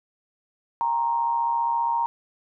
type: tone with amplitude modulation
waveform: sine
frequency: 932.3 Hz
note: A#5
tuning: in tune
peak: -18 dBFS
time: 0.81-2.06 s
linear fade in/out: 0 ms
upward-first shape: sine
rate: 135 Hz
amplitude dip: 60%
effects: none